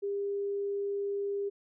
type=tone; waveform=sine; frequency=401.5 Hz; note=G4; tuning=41 cents sharp; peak=-30 dBFS; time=0.02-1.5 s; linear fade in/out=20 ms; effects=none